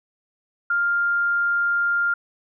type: tone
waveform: sine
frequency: 1400 Hz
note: F6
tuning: 4 cents sharp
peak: -18 dBFS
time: 0.7-2.14 s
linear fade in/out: 5 ms
effects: none